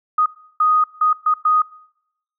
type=tone bursts at uneven times; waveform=sine; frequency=1244.5 Hz; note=D#6; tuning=in tune; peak=-12 dBFS; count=5; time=0.18-0.26 / 0.6-0.84 / 1.01-1.13 / 1.26-1.34 / 1.45-1.62 s; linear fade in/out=5 ms; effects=noise-tail reverb RT60 0.8 s tail -23 dB re dry